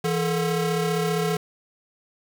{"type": "ring-modulated tone", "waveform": "35% pulse", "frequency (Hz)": 297.1, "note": "D4", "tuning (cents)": 20, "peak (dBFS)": -17, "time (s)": [0.04, 1.37], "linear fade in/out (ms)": 5, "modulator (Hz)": 131, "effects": []}